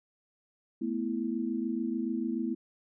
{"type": "chord", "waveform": "sine", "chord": "A suspended second", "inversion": "none", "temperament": "equal", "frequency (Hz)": [220, 246.9, 329.6], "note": ["A3", "B3", "E4"], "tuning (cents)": [0, 0, 0], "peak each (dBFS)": [-34, -33, -34], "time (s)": [0.81, 2.55], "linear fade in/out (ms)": 10, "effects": []}